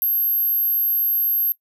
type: tone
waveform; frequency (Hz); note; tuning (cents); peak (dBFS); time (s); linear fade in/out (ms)
sine; 12544; G9; 0; -17; 0.02-1.52; 0
effects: noise-tail reverb RT60 0.1 s tail -20 dB re dry